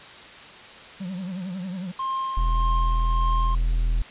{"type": "tone with vibrato", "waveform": "triangle", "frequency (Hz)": 184.5, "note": "F#3", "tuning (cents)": -5, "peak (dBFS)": -27, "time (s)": [1, 1.92], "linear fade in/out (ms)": 10, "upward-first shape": "triangle", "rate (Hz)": 11, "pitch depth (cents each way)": 130}
{"type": "tone with tremolo", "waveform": "triangle", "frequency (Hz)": 1061, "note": "C6", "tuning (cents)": 24, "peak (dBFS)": -22, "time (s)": [1.99, 3.55], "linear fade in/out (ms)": 5, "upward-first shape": "sine", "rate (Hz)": 1.7, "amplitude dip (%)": 40}
{"type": "tone", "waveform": "triangle", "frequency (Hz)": 41.2, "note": "E1", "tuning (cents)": 0, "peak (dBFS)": -17, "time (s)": [2.37, 4.02], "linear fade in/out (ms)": 0}
{"effects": ["white hiss -43 dBFS RMS until 4.1 s", "resampled to 8000 Hz"]}